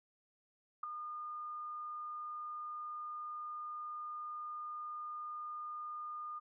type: tone with ADSR envelope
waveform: sine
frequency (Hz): 1217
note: D#6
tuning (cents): -39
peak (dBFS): -32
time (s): 0.83-6.4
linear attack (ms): 7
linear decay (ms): 3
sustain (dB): -9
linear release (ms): 21
effects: none